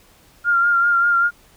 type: tone with vibrato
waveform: sine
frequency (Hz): 1396.9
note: F6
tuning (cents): 0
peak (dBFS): -13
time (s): 0.44-1.31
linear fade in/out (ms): 50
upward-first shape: sine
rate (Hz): 5.1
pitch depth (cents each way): 28
effects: pink hiss -52 dBFS RMS until 1.56 s